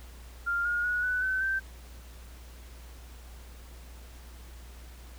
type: tone with pitch steps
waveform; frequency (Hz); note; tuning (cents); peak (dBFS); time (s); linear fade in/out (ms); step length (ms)
sine; 1396.9 / 1427.9 / 1459.6 / 1492 / 1525.1 / 1558.9; F6 / F6 / F#6 / F#6 / G6 / G6; 0 / +38 / -24 / +14 / -48 / -10; -26; 0.46-1.6; 20; 190
effects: added 60 Hz sine -45 dBFS peak until 5.18 s + pink hiss -54 dBFS RMS until 5.18 s

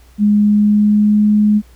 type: tone with pitch glide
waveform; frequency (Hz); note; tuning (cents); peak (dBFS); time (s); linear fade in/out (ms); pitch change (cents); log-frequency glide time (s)
sine; 207.7 to 210.1; G#3 to G#3; 0 to +20; -8; 0.18-1.62; 50; +20; 0.33-1.27
effects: added 60 Hz sine -42 dBFS peak until 1.75 s + pink hiss -51 dBFS RMS until 1.75 s

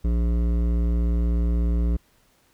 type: tone with hard clipping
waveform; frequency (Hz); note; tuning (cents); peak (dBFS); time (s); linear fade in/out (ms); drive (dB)
sine; 58.27; A#1; 0; -21; 0.04-1.97; 10; 13
effects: pink hiss -62 dBFS RMS until 2.53 s

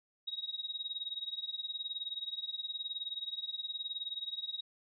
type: tone with tremolo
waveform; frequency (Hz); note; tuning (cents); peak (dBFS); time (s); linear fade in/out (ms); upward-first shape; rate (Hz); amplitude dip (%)
sine; 3793; A#7; +29; -33; 0.27-4.61; 10; triangle; 19; 95
effects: none

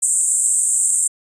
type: band-pass noise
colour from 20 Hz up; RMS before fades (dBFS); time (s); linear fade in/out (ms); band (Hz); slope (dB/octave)
pink; -17; 0.02-1.08; 10; 7500 to 9200; 96
effects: resampled to 22050 Hz

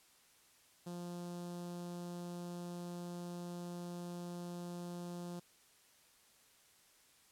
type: tone with notch filter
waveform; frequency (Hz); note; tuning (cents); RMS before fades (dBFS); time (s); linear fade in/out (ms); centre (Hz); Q
sawtooth; 175; F3; +4; -45; 0.86-5.4; 10; 2100; 0.67
effects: white hiss -67 dBFS RMS until 7.31 s + low-pass 12000 Hz 12 dB/octave

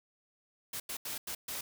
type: noise bursts at uneven times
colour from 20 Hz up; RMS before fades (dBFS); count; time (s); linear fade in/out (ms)
white; -39; 5; 0.73-0.8 / 0.89-0.97 / 1.05-1.18 / 1.27-1.35 / 1.48-1.61; 5
effects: none

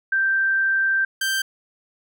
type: tone pair in turn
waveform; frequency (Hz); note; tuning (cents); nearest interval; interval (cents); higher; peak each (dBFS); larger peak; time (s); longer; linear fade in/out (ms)
sine / sawtooth; 1568 / 1568; G6 / G6; 0 / 0; unison; 0; neither; -17 / -17; neither; 0.12-1.05 / 1.21-1.42; first; 5
effects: none

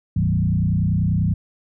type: tone with frequency modulation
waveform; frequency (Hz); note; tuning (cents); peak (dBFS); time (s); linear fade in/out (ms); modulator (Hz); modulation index
sine; 133.8; C3; +39; -16; 0.16-1.34; 5; 30.3; 2
effects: none

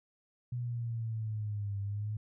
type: linear two-way sweep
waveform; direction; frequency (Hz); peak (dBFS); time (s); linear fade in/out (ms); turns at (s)
sine; down then up; 123.2 to 99.2 to 108.1; -33; 0.52-2.17; 5; 1.8
effects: none

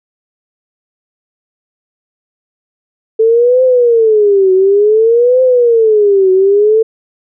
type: tone with vibrato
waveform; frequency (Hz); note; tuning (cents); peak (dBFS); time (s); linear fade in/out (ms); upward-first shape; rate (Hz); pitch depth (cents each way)
sine; 439.1; A4; -4; -5; 3.19-6.83; 10; triangle; 0.56; 290
effects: none

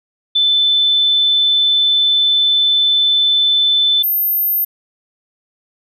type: tone pair in turn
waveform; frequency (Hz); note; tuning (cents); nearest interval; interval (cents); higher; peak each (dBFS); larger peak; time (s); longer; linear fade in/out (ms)
sine; 3520 / 13152; A7 / G#9; 0 / -18; octave + major seventh; 2282; second; -10 / -13; first; 0.35-4.03 / 4.03-4.65; first; 10
effects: none

